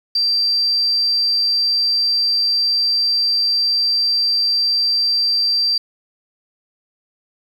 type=tone; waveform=sine; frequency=4699 Hz; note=D8; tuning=in tune; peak=-14 dBFS; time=0.15-5.78 s; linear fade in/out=5 ms; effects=7-bit